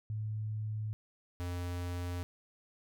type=tone pair in turn; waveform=sine / square; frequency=107.7 / 88.35 Hz; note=A2 / F2; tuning=-37 / +21 cents; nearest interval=minor third; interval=342 cents; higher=first; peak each=-34 / -36 dBFS; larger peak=first; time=0.1-0.93 / 1.4-2.23 s; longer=neither; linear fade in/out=0 ms; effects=none